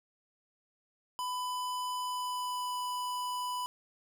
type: tone with pitch glide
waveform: square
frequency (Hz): 999 to 993.2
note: B5 to B5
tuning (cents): +20 to +9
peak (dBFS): -34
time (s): 1.19-3.66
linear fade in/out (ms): 0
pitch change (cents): -11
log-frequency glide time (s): 1.97-2.78
effects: none